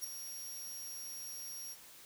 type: tone with ADSR envelope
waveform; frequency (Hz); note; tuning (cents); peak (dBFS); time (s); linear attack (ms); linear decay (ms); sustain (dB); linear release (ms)
20% pulse; 5630; F8; +13; -29; 0.01-1.76; 31; 6; -9; 42
effects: white hiss -56 dBFS RMS until 2.05 s